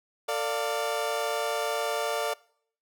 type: chord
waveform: 30% pulse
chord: D minor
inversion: second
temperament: equal with one note detuned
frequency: 450.8 / 587.3 / 698.5 Hz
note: A4 / D5 / F5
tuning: +42 / 0 / 0 cents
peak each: -29 / -28 / -30 dBFS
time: 0.28-2.34 s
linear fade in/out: 10 ms
effects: noise-tail reverb RT60 0.6 s tail -23 dB re dry